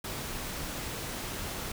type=noise; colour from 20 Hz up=pink; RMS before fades=-37 dBFS; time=0.04-1.72 s; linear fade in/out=5 ms; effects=none